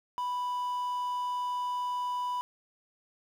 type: tone with quantisation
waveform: triangle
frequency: 987.8 Hz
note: B5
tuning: in tune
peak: -28 dBFS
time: 0.18-2.41 s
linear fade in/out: 0 ms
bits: 9
effects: none